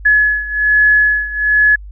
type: beating tone pair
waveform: sine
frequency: 1700 / 1701.2 Hz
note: G#6 / G#6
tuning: +40 / +41 cents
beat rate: 1.2 Hz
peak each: -11 / -14 dBFS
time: 0.05-1.76 s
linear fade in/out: 10 ms
effects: added 50 Hz sine -29 dBFS peak until 1.91 s